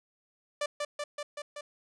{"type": "tone with echo", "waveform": "sawtooth", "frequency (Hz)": 587.3, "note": "D5", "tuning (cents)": 0, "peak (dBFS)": -25, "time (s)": [0.61, 0.66], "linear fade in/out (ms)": 5, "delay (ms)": 190, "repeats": 5, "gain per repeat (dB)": -2, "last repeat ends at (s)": 1.61, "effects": ["resampled to 22050 Hz", "10-bit"]}